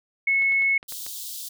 sine tone, 2193 Hz, C#7, 19 cents flat, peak -18 dBFS, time 0.27-0.78 s, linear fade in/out 5 ms
clicks, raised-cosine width 0.3 ms, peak -25 dBFS, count 6, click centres 0.422 / 0.522 / 0.622 / 0.829 / 0.923 / 1.065 s
white high-pass noise, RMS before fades -35 dBFS, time 0.88-1.49 s, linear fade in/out 10 ms, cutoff 3300 Hz, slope 48 dB/octave
effects none

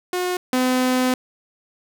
sawtooth tone pair in turn, 361.3 / 254.5 Hz, F#4 / C4, -41 / -48 cents, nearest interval tritone, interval 607 cents, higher first, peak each -17 / -13 dBFS, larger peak second, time 0.13-0.37 / 0.53-1.14 s, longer second, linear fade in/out 2 ms, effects none

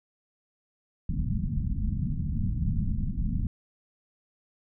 pink low-pass noise, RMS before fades -28 dBFS, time 1.09-3.47 s, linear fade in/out 2 ms, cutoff 230 Hz, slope 48 dB/octave, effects none

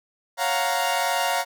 sawtooth chord, Gb major seventh, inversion second, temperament equal, 554.4 / 698.5 / 740 / 932.3 Hz, Db5 / F5 / Gb5 / Bb5, 0 / 0 / 0 / 0 cents, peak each -26 / -22 / -25 / -22 dBFS, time 0.37-1.45 s, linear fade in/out 50 ms, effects none

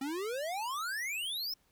square exponential sweep, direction up, 261.6 to 5410 Hz, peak -35 dBFS, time 0.01-1.54 s, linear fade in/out 5 ms, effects pink hiss -71 dBFS RMS until 1.71 s

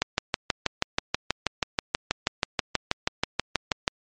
click train, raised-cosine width 0.2 ms, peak -4 dBFS, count 25, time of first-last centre 0.02-3.879 s, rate 6.22 Hz, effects low-pass 7000 Hz 12 dB/octave + MP3 48 kbps

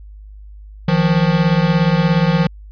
square beating tone pair, 158.4 / 175.4 Hz, D#3 / F3, +31 / +8 cents, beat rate 17 Hz, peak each -16 / -15 dBFS, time 0.88-2.47 s, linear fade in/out 5 ms, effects added 51 Hz sine -34 dBFS peak until 2.71 s + resampled to 11025 Hz

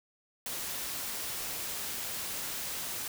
white noise, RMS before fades -37 dBFS, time 0.46-3.08 s, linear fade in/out 2 ms, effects none

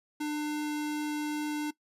square tone, 299.6 Hz, D4, 35 cents sharp, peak -31 dBFS, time 0.2-1.71 s, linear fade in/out 10 ms, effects noise-tail reverb RT60 0.1 s tail -19 dB re dry + resampled to 32000 Hz

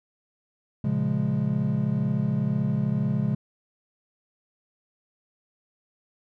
triangle chord, Bb minor seventh, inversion none, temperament equal, 116.54 / 138.59 / 174.61 / 207.7 Hz, Bb2 / Db3 / F3 / Ab3, 0 / 0 / 0 / 0 cents, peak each -29 / -24 / -28 / -25 dBFS, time 0.84-3.35 s, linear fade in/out 5 ms, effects none

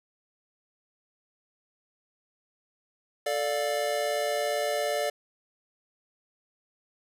square chord, D minor, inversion second, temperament just, 440.5 / 587.3 / 704.8 Hz, A4 / D5 / F5, +2 / 0 / +16 cents, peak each -34 / -29 / -33 dBFS, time 3.26-5.1 s, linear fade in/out 5 ms, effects resampled to 32000 Hz + 9-bit

